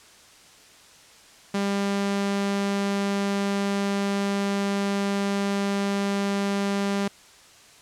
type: tone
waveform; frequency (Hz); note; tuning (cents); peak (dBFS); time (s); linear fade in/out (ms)
sawtooth; 199.4; G3; +30; -19; 1.54-7.08; 5
effects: white hiss -51 dBFS RMS until 7.81 s + low-pass 8000 Hz 12 dB/octave